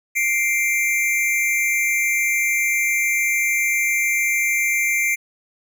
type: tone pair together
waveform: square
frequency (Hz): 2100 / 2347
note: C7 / D7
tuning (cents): +6 / -2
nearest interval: major second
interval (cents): 192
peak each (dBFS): -21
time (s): 0.15-5.16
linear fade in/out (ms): 20
effects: none